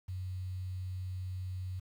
sine tone with quantisation, 92.5 Hz, F#2, in tune, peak -36 dBFS, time 0.08-1.8 s, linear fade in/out 10 ms, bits 10, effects none

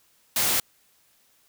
white noise, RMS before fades -23 dBFS, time 0.36-0.6 s, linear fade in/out 2 ms, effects white hiss -63 dBFS RMS until 1.48 s

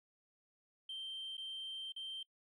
sine tone with dropouts, 3136 Hz, G7, in tune, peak -40 dBFS, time 0.89-2.23 s, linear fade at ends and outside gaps 5 ms, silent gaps 1.37-1.378 / 1.922-1.962 s, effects noise-tail reverb RT60 0.1 s tail -24 dB re dry + tanh soft clip ceiling -40 dBFS

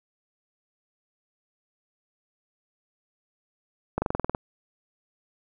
slowing click train, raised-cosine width 1 ms, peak -11 dBFS, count 9, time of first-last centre 3.98-4.349 s, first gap 40 ms, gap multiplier 1.04, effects none

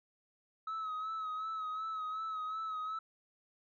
sine tone with vibrato, 1285 Hz, E6, 45 cents flat, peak -34 dBFS, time 0.67-2.99 s, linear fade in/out 5 ms, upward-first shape sine, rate 2.7 Hz, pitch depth 41 cents each way, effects tanh soft clip ceiling -35 dBFS

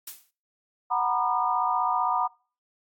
blue noise with exponential decay, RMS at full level -33 dBFS, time 0.07-0.31 s, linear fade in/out 5 ms, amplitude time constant 52 ms
sine chord, B major seventh, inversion second, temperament equal with one note detuned, 740 / 932.3 / 987.8 / 1214 Hz, F#5 / A#5 / B5 / D#6, 0 / 0 / 0 / -43 cents, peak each -28 dBFS, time 0.9-2.28 s, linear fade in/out 20 ms
effects noise-tail reverb RT60 0.4 s tail -25 dB re dry + AAC 64 kbps

